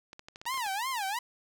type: clicks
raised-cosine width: 0.2 ms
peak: -28 dBFS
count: 9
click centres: 0.131 / 0.194 / 0.285 / 0.359 / 0.415 / 0.455 / 0.543 / 0.576 / 0.664 s
type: tone with vibrato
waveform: sawtooth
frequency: 905 Hz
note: A5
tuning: 48 cents sharp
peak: -27 dBFS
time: 0.46-1.19 s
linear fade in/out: 5 ms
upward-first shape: sine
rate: 2.9 Hz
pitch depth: 290 cents each way
effects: none